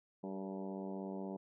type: harmonic tone with a mistuned harmonic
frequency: 96.4 Hz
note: G2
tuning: 28 cents flat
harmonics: 2 / 3 / 4 / 5 / 6 / 7 / 8 / 9 / 10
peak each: -43 / -48 / -47 / -52 / -51 / -53 / -58 / -55 / -60 dBFS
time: 0.23-1.37 s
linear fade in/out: 10 ms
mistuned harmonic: 5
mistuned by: -41 cents
effects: none